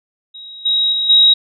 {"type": "tone with level steps", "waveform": "sine", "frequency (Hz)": 3813, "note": "A#7", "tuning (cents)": 38, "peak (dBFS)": [-31, -12, -15, -6], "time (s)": [0.34, 1.34], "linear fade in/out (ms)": 10, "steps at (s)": [0.65, 0.92, 1.09], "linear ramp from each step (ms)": 10, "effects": []}